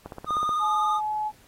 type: click train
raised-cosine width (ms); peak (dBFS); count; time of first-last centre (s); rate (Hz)
1; -22; 8; 0.06-0.492; 16.2
type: tone with vibrato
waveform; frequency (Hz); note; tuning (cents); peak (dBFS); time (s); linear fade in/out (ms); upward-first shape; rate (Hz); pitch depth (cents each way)
triangle; 1225; D#6; -27; -21; 0.26-1.01; 50; sine; 20; 33
type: tone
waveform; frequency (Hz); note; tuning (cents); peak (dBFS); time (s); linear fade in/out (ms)
sine; 853; G#5; +46; -25; 0.59-1.32; 50
effects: pink hiss -57 dBFS RMS until 1.47 s + AAC 48 kbps